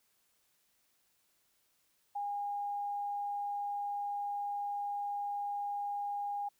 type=tone; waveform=sine; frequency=814 Hz; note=G#5; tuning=35 cents flat; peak=-34 dBFS; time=2.15-6.49 s; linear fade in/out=10 ms; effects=white hiss -74 dBFS RMS until 6.59 s